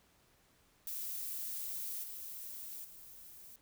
violet noise with level steps, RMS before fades -41 / -46 / -54 dBFS, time 0.87-3.56 s, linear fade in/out 2 ms, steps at 2.03 / 2.84 s, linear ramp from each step 10 ms, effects pink hiss -69 dBFS RMS until 3.61 s

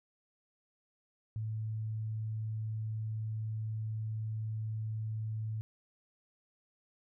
sine tone, 109.5 Hz, A2, 8 cents flat, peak -34 dBFS, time 1.36-5.61 s, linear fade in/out 0 ms, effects none

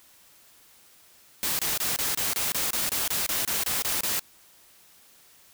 white noise bursts, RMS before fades -27 dBFS, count 15, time 1.43-4.194 s, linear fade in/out 0 ms, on 160 ms, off 26 ms, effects white hiss -56 dBFS RMS until 5.53 s

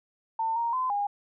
sine tone with pitch steps, 899 / 933 / 1024 / 814 Hz, A5 / A#5 / C6 / G#5, +37 / +1 / -38 / -35 cents, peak -25 dBFS, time 0.39-1.07 s, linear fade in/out 5 ms, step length 170 ms, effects none

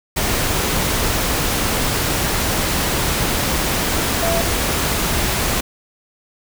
sine tone in noise, 671 Hz, E5, 31 cents sharp, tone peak -19 dBFS, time 4.22-4.42 s, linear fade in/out 10 ms, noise pink, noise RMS -19 dBFS, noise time 0.16-5.61 s, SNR -3 dB, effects none

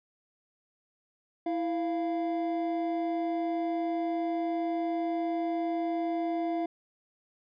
triangle tone pair together, 329.6 / 692.4 Hz, E4 / F5, 0 / -15 cents, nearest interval octave + minor second, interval 1285 cents, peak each -28 / -30 dBFS, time 1.46-6.66 s, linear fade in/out 5 ms, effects resampled to 11025 Hz

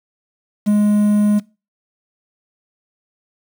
triangle tone with quantisation, 208.2 Hz, G#3, 5 cents sharp, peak -9 dBFS, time 0.66-1.4 s, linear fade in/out 20 ms, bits 6, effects noise-tail reverb RT60 0.3 s tail -22 dB re dry

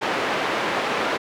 pink band-pass noise, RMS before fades -24 dBFS, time 0.01-1.18 s, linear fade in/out 20 ms, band 360 to 2500 Hz, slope 12 dB/octave, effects none

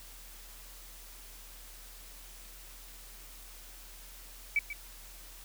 sine tone with echo, 2296 Hz, D7, 40 cents flat, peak -24 dBFS, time 4.56-4.59 s, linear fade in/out 2 ms, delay 140 ms, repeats 1, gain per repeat -12 dB, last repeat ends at 4.73 s, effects added 40 Hz sine -51 dBFS peak until 5.44 s + white hiss -52 dBFS RMS until 5.44 s

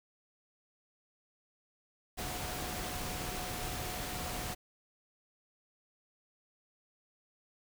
sine tone in noise, 727 Hz, F#5, 31 cents flat, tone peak -46 dBFS, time 2.17-4.55 s, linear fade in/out 20 ms, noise pink, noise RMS -39 dBFS, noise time 2.17-4.55 s, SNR -10 dB, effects none

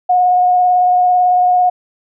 sine tone with vibrato, 724 Hz, F#5, 38 cents flat, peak -8 dBFS, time 0.09-1.7 s, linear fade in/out 10 ms, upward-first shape square, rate 18 Hz, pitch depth 10 cents each way, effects none

